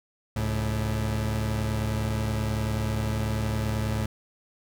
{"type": "tone pair together", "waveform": "30% pulse", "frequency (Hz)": [69.3, 108.3], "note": ["C#2", "A2"], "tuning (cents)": [0, -27], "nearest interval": "minor sixth", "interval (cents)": 773, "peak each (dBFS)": [-28, -24], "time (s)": [0.36, 4.06], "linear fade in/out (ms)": 5, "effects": []}